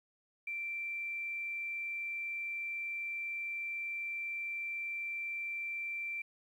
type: tone with quantisation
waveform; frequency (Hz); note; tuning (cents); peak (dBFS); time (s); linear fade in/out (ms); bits
sine; 2349; D7; 0; -36; 0.47-6.22; 5; 11
effects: none